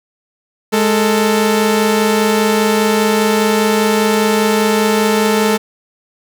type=tone pair together; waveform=sawtooth; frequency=209.8 / 444.6 Hz; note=G#3 / A4; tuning=+18 / +18 cents; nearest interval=octave + minor second; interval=1300 cents; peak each=-10 dBFS; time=0.72-5.58 s; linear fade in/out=20 ms; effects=none